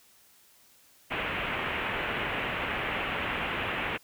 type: low-pass noise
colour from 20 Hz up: white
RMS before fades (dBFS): -32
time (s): 1.1-3.98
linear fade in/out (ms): 20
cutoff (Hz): 2900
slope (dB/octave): 48
effects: white hiss -60 dBFS RMS until 4.03 s